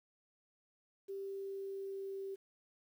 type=tone with pitch glide; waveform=sine; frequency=392 to 389.3 Hz; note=G4 to G4; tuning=0 to -12 cents; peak=-40 dBFS; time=1.08-2.36 s; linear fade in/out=20 ms; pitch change=-12 cents; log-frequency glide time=1.26-2.24 s; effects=11-bit